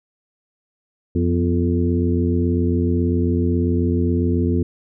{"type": "harmonic tone with a mistuned harmonic", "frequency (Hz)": 87.31, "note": "F2", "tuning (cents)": 0, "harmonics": [1, 2, 3, 4, 5], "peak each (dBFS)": [-19, -24, -21, -24, -28], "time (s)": [1.15, 4.63], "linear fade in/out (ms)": 5, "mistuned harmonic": 3, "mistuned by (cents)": -61, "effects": []}